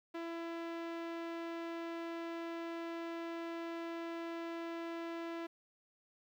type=tone; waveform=sawtooth; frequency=334.6 Hz; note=E4; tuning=26 cents sharp; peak=-36 dBFS; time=0.14-5.47 s; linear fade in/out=10 ms; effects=low-pass 3000 Hz 12 dB/octave + 12-bit